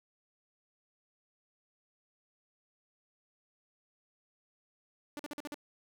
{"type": "tone bursts", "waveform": "sawtooth", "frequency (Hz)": 293.9, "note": "D4", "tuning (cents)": 1, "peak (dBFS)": -35, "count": 6, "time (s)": [5.17, 5.543], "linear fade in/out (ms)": 0, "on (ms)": 23, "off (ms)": 47, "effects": []}